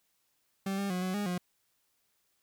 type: tone with pitch steps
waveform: 40% pulse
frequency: 194.4 / 198.9 / 181.4 / 185.3 / 205.3 / 178.8 Hz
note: G3 / G3 / F#3 / F#3 / G#3 / F3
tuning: -14 / +25 / -34 / +3 / -20 / +41 cents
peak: -30 dBFS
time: 0.66-1.38 s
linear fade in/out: 5 ms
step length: 120 ms
effects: white hiss -75 dBFS RMS until 2.42 s